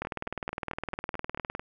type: two click trains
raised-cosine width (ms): 0.5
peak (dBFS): -17 / -21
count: 31 / 8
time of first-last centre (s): 0.02-1.551 / 0.05-1.595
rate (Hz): 19.6 / 4.53
effects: none